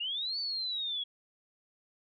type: linear two-way sweep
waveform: sine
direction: up then down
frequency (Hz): 2761 to 4555 to 3315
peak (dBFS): -32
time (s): 0-1.04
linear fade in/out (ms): 10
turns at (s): 0.39
effects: none